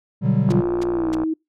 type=chord; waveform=triangle; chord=G major seventh; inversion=first; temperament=equal; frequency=123.47 / 146.83 / 185 / 196 Hz; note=B2 / D3 / F#3 / G3; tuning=0 / 0 / 0 / 0 cents; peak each=-19 dBFS; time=0.21-0.64 s; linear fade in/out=50 ms
type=click train; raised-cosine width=1 ms; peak=-14 dBFS; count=46; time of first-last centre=0.49-1.235 s; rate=60.4 Hz
type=noise bursts; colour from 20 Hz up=white; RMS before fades=-30 dBFS; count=3; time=0.5-1.149 s; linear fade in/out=5 ms; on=23 ms; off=290 ms
type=tone with pitch glide; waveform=sine; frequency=349.2 to 318.4 Hz; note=F4 to D#4; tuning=0 to +40 cents; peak=-19 dBFS; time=0.5-1.34 s; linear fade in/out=10 ms; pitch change=-160 cents; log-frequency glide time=0.92-1.1 s
effects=noise-tail reverb RT60 0.2 s tail -26 dB re dry + low-pass 5000 Hz 12 dB/octave